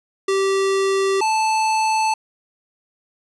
square tone pair in turn, 388.9 / 876.8 Hz, G4 / A5, -14 / -6 cents, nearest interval octave + major second, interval 1408 cents, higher second, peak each -17 dBFS, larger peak neither, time 0.28-1.21 / 1.21-2.14 s, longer neither, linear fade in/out 5 ms, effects resampled to 22050 Hz + 8-bit

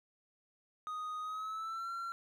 triangle tone with pitch glide, 1245 to 1365.5 Hz, D#6 to F6, +1 to -39 cents, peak -36 dBFS, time 0.87-2.12 s, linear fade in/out 0 ms, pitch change +160 cents, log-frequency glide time 1.21-1.91 s, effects none

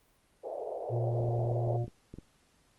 pink band-pass noise, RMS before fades -38 dBFS, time 0.43-1.78 s, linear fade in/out 20 ms, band 430 to 720 Hz, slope 48 dB/octave
harmonic tone, 118.6 Hz, A#2, 30 cents sharp, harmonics 1 / 3 / 5 / 6, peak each -29 / -39 / -43 / -45 dBFS, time 0.89-1.87 s, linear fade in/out 50 ms
clicks, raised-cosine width 3 ms, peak -31 dBFS, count 12, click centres 1.206 / 1.242 / 1.288 / 1.391 / 1.454 / 1.515 / 1.674 / 1.738 / 1.843 / 1.88 / 2.14 / 2.186 s
effects pink hiss -68 dBFS RMS until 2.78 s + Opus 32 kbps

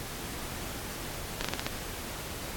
slowing click train, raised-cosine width 0.2 ms, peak -12 dBFS, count 6, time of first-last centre 1.41-1.665 s, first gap 35 ms, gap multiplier 1.19, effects pink hiss -39 dBFS RMS until 2.56 s + AAC 64 kbps

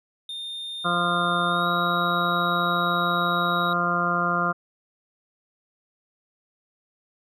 triangle tone with pitch glide, 3636 to 3812 Hz, A#7 to A#7, -44 to +38 cents, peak -30 dBFS, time 0.29-3.73 s, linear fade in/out 2 ms, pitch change +82 cents, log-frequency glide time 1.48-1.67 s
harmonic tone, 174.2 Hz, F3, 4 cents flat, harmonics 1 / 2 / 3 / 4 / 6 / 7 / 8, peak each -29 / -34 / -33 / -30 / -30 / -25 / -26 dBFS, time 0.84-4.53 s, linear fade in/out 20 ms
effects none

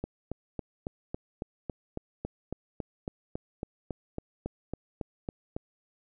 click train, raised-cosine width 2 ms, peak -20 dBFS, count 21, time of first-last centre 0.04-5.565 s, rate 3.62 Hz, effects none

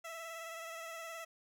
15% pulse tone with vibrato, 659.3 Hz, E5, in tune, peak -37 dBFS, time 0.04-1.25 s, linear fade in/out 10 ms, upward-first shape sine, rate 19 Hz, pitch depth 30 cents each way, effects none

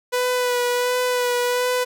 sawtooth tone with vibrato, 493.9 Hz, B4, in tune, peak -15 dBFS, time 0.12-1.85 s, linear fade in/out 20 ms, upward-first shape sine, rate 1.4 Hz, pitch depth 21 cents each way, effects none

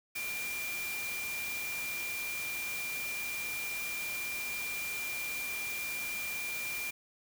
sine tone in noise, 2387 Hz, D7, 28 cents sharp, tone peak -36 dBFS, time 0.15-6.91 s, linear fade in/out 10 ms, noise white, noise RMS -41 dBFS, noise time 0.15-6.91 s, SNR +2 dB, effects none

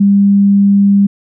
sine tone, 199.9 Hz, G3, 34 cents sharp, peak -5 dBFS, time 0-1.07 s, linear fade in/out 10 ms, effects none

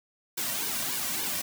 white noise with flanger, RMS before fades -31 dBFS, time 0.37-1.42 s, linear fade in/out 10 ms, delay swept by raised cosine 1.5 to 2.39 ms, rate 3.5 Hz, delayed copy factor -0.8, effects none

